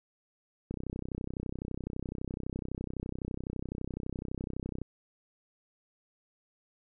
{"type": "click train", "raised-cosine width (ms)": 3, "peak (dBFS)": -23, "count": 132, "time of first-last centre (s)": [0.71, 4.817], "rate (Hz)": 31.9, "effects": []}